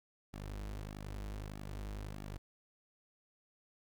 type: tone with flanger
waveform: sawtooth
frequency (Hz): 51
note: G#1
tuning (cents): -31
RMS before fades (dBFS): -44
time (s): 0.33-2.38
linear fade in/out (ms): 10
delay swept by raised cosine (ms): 1.9 to 7.8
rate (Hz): 1.6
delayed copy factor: -0.7
effects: 12-bit